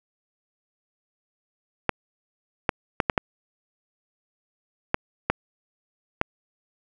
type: clicks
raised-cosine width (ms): 0.5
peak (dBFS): -4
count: 8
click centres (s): 1.893 / 2.692 / 3.002 / 3.098 / 3.178 / 4.944 / 5.3 / 6.214
effects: none